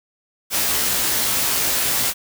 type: noise with comb filter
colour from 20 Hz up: white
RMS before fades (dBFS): -20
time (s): 0.5-2.14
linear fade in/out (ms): 50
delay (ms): 16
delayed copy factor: +0.75
effects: none